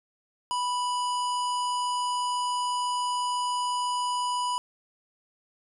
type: harmonic tone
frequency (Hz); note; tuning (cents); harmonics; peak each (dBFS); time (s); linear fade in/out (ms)
986; B5; -3; 1 / 3 / 5 / 7 / 9 / 10; -26 / -36 / -40 / -43 / -45 / -46; 0.51-4.58; 0
effects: none